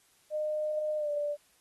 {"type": "tone with pitch glide", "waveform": "sine", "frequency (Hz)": [610, 586.5], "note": ["D#5", "D5"], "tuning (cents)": [-34, -2], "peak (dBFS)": -29, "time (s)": [0.3, 1.37], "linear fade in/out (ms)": 50, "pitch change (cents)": -68, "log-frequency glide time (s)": [0.97, 1.1], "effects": ["white hiss -66 dBFS RMS until 1.6 s", "AAC 32 kbps"]}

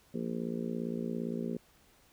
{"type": "harmonic tone", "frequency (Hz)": 57.5, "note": "A#1", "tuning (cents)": -23, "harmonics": [3, 4, 5, 6, 7, 8, 9], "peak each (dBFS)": [-39, -36, -46, -44, -41, -45, -47], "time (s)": [0.14, 1.57], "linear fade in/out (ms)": 5, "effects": ["pink hiss -64 dBFS RMS until 2.12 s"]}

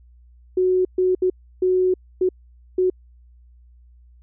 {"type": "tone bursts at uneven times", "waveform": "sine", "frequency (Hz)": 368.8, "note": "F#4", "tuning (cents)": -6, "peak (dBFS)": -15, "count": 6, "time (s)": [[0.57, 0.85], [0.98, 1.15], [1.22, 1.3], [1.62, 1.94], [2.21, 2.29], [2.78, 2.9]], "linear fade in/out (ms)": 5, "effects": ["added 60 Hz sine -47 dBFS peak until 4.22 s"]}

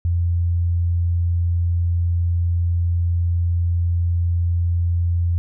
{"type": "tone", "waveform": "sine", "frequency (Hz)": 86.1, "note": "F2", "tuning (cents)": -24, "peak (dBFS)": -16, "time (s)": [0.05, 5.38], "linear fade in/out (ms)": 0, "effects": []}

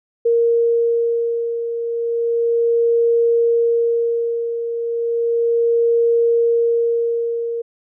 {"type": "beating tone pair", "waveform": "sine", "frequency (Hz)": [466.2, 466.54], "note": ["A#4", "A#4"], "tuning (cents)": [0, 1], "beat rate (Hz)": 0.34, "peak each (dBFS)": [-15, -22], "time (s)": [0.25, 7.62], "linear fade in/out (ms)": 10, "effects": []}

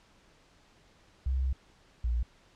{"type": "tone pair in turn", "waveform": "sine", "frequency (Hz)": [65.41, 58.9], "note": ["C2", "A#1"], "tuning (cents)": [0, 19], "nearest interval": "major second", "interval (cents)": 181, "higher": "first", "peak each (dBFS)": -26, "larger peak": "neither", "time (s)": [[1.26, 1.53], [2.04, 2.23]], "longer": "first", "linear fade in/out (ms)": 5, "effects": ["pink hiss -62 dBFS RMS until 2.55 s", "low-pass 6000 Hz 12 dB/octave"]}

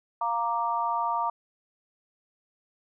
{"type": "chord", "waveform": "sine", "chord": "Bb major", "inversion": "second", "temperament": "equal", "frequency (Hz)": [698.5, 932.3, 1174.7], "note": ["F5", "Bb5", "D6"], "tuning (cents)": [0, 0, 0], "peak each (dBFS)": [-32, -27, -30], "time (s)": [0.21, 1.3], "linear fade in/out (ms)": 5, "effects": []}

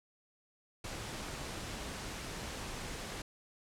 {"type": "noise", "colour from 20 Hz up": "pink", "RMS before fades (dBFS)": -42, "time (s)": [0.84, 3.22], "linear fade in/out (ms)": 5, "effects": ["low-pass 9000 Hz 12 dB/octave"]}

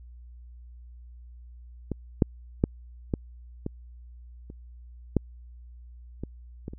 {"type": "clicks", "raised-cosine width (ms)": 3, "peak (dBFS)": [-16, -6, -7, -12, -17, -29, -8, -20, -21, -27], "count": 10, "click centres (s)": [1.917, 2.222, 2.639, 3.138, 3.664, 4.501, 5.167, 6.236, 6.681, 6.735], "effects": ["added 60 Hz sine -44 dBFS peak until 6.78 s"]}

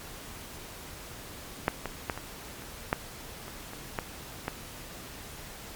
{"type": "clicks", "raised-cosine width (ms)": 0.5, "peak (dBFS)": [-8, -17, -13, -22, -29, -9, -26, -26, -14, -15], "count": 10, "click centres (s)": [1.681, 1.857, 2.098, 2.176, 2.622, 2.929, 3.481, 3.734, 3.988, 4.481], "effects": ["pink hiss -44 dBFS RMS until 5.75 s", "MP3 96 kbps"]}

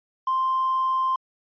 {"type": "tone", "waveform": "triangle", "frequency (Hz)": 1046.5, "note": "C6", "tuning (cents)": 0, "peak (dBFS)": -17, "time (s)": [0.27, 1.16], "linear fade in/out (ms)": 5, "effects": ["tanh soft clip ceiling -17 dBFS", "resampled to 11025 Hz"]}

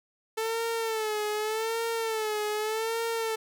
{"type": "tone with vibrato", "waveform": "sawtooth", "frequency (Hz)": 440, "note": "A4", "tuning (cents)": 0, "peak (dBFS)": -24, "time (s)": [0.37, 3.36], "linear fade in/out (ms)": 10, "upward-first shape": "sine", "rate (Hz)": 0.84, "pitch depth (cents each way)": 76, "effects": []}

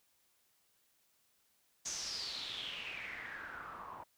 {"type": "noise with low-pass filter sweep", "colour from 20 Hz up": "white", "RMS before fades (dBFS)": -44, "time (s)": [1.85, 4.04], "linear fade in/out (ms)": 10, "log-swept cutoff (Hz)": [6500, 930], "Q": 6.3, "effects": ["white hiss -74 dBFS RMS until 4.17 s"]}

